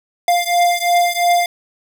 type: beating tone pair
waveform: square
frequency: 698.5 / 701.4 Hz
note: F5 / F5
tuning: 0 / +7 cents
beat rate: 2.9 Hz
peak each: -16 / -17 dBFS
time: 0.28-1.46 s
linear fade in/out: 2 ms
effects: none